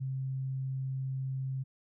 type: tone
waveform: sine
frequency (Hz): 132.7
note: C3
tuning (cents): +25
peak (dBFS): -32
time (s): 0-1.64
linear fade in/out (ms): 20
effects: none